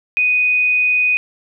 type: tone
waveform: sine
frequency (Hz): 2489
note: D#7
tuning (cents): 0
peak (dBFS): -12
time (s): 0.17-1.17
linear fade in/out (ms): 0
effects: none